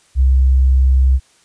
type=tone; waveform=sine; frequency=65.41 Hz; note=C2; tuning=in tune; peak=-8 dBFS; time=0.15-1.2 s; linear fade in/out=50 ms; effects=white hiss -53 dBFS RMS until 1.44 s + resampled to 22050 Hz